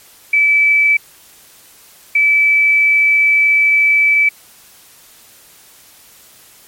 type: tone pair in turn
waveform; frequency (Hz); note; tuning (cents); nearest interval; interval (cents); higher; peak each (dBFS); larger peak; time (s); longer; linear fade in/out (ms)
sine; 2307 / 2307; D7 / D7; -31 / -31; unison; 0; neither; -8; neither; 0.33-0.97 / 2.15-4.29; second; 5
effects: white hiss -44 dBFS RMS until 6.67 s + MP3 64 kbps